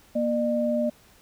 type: tone pair together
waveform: sine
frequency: 237 / 602.9 Hz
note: A#3 / D5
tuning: +29 / +45 cents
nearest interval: octave + major third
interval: 1616 cents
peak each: -25 / -24 dBFS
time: 0.15-0.9 s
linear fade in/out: 10 ms
effects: pink hiss -56 dBFS RMS until 1.21 s